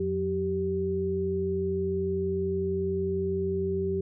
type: tone cluster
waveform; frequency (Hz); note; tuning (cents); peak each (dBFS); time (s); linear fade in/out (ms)
sine; 87.9 / 181.1 / 387.7; F2 / F#3 / G4; +12 / -37 / -19; -34 / -33 / -27; 0-4.01; 5
effects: none